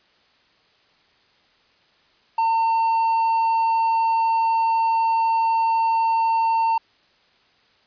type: tone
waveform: triangle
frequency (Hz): 906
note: A#5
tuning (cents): -50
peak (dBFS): -15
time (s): 2.38-6.78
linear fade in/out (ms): 5
effects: white hiss -59 dBFS RMS until 7.86 s + resampled to 11025 Hz